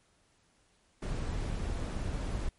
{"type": "noise", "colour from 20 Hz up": "brown", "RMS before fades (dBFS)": -34, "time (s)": [1.02, 2.49], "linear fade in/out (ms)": 5, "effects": ["pink hiss -69 dBFS RMS until 2.58 s", "MP3 48 kbps"]}